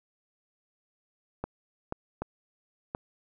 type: clicks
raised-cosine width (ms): 1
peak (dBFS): -18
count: 4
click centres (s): 1.44 / 1.924 / 2.22 / 2.949
effects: none